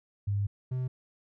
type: tone pair in turn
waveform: sine / triangle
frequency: 101 / 127.79 Hz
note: G#2 / C3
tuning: -48 / -40 cents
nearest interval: major third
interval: 408 cents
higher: second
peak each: -26 / -27 dBFS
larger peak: first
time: 0.27-0.47 / 0.71-0.88 s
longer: first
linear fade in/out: 10 ms
effects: none